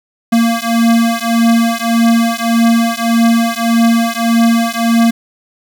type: beating tone pair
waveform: square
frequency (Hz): 230 / 231.7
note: A#3 / A#3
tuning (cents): -23 / -10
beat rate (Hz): 1.7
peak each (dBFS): -13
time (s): 0.32-5.11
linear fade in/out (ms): 10
effects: 8-bit